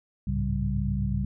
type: tone cluster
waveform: sine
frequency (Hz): 64.7 / 98.9 / 106.8 / 137.5 / 195.9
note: C2 / G2 / G#2 / C#3 / G3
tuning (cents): -19 / +16 / +49 / -14 / -1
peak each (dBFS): -29 / -35 / -33 / -30 / -30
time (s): 0.27-1.25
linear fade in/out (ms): 5
effects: none